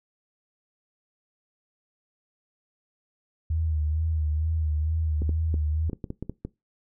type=tone with vibrato; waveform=sine; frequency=78.2 Hz; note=D#2; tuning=9 cents sharp; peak=-23 dBFS; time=3.5-5.9 s; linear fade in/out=5 ms; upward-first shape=sine; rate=2.2 Hz; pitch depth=57 cents each way
type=clicks; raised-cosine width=3 ms; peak=-19 dBFS; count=10; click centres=5.22 / 5.293 / 5.542 / 5.897 / 5.932 / 6.042 / 6.104 / 6.226 / 6.296 / 6.45 s
effects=noise-tail reverb RT60 0.2 s tail -20 dB re dry